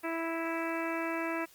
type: harmonic tone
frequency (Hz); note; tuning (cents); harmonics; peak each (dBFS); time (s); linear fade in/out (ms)
329.6; E4; 0; 1 / 2 / 3 / 4 / 5 / 6 / 7 / 8; -35 / -38 / -40 / -41 / -42 / -43 / -43 / -44; 0.03-1.46; 20
effects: white hiss -59 dBFS RMS until 1.54 s + Opus 32 kbps